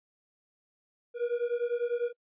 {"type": "beating tone pair", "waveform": "triangle", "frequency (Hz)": [473.9, 483.9], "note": ["A#4", "B4"], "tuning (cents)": [28, -35], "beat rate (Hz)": 10, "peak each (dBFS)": -29, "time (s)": [1.14, 2.13], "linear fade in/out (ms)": 50, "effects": ["noise-tail reverb RT60 0.1 s tail -26 dB re dry", "resampled to 8000 Hz"]}